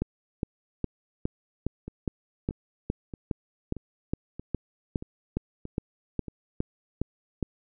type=two click trains; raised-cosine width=3 ms; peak=-14 / -24 dBFS; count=19 / 8; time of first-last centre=0.02-7.427 / 1.88-6.283 s; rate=2.43 / 1.59 Hz; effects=none